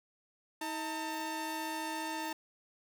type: tone pair together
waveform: sawtooth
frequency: 318.5 / 900.9 Hz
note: D#4 / A5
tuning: +41 / +41 cents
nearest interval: octave + tritone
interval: 1800 cents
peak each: -36 / -34 dBFS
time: 0.61-2.33 s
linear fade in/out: 5 ms
effects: none